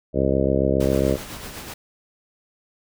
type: harmonic tone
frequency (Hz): 67.3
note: C2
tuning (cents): +49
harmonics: 1 / 2 / 3 / 4 / 5 / 6 / 7 / 8 / 9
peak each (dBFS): -26 / -26 / -26 / -26 / -26 / -26 / -26 / -26 / -26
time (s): 0.13-1.18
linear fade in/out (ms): 50
type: noise with tremolo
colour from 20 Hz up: pink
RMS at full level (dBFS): -34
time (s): 0.8-1.74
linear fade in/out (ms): 5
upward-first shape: sine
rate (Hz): 8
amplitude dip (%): 40
effects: none